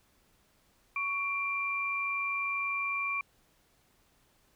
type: tone pair together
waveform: sine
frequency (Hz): 1118 / 2369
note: C#6 / D7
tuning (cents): +14 / +14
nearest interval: octave + minor second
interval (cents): 1300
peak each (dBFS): -35 / -31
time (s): 0.96-3.21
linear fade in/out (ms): 2
effects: pink hiss -68 dBFS RMS until 4.55 s